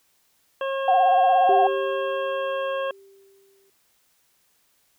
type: harmonic tone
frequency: 541 Hz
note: C#5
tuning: 42 cents flat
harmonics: 1 / 2 / 3 / 5 / 6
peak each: -25 / -31 / -35 / -39 / -41 dBFS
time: 0.61-2.91 s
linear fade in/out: 2 ms
type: tone with vibrato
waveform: sine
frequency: 740 Hz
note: F#5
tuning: in tune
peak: -15 dBFS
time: 0.88-1.67 s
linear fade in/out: 2 ms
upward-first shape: triangle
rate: 17 Hz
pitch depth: 81 cents each way
type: tone with exponential decay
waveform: sine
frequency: 392 Hz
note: G4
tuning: in tune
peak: -20 dBFS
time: 1.49-3.7 s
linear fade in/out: 2 ms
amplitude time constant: 480 ms
effects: white hiss -65 dBFS RMS until 4.98 s